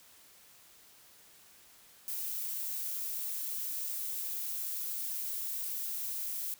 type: noise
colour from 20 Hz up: violet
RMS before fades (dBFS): -37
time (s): 2.08-6.54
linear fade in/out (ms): 0
effects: white hiss -59 dBFS RMS until 6.59 s